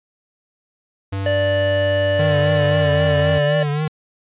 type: tone with pitch glide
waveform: square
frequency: 97.7 to 90.11 Hz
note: G2 to F#2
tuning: -5 to -45 cents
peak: -22 dBFS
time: 1.12-3.39 s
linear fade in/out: 10 ms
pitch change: -140 cents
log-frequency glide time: 2.73-2.93 s
type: tone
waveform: square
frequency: 586 Hz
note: D5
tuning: 4 cents flat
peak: -17 dBFS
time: 1.26-3.63 s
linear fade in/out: 2 ms
type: tone with vibrato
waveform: square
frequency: 150 Hz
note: D3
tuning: 37 cents sharp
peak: -19 dBFS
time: 2.19-3.88 s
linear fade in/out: 5 ms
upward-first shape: triangle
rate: 3.8 Hz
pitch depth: 75 cents each way
effects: resampled to 8000 Hz